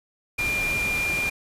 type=tone in noise; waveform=sine; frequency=2398 Hz; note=D7; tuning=36 cents sharp; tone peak=-23 dBFS; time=0.38-1.3 s; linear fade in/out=10 ms; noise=pink; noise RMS=-32 dBFS; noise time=0.38-1.3 s; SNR=+6 dB; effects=resampled to 32000 Hz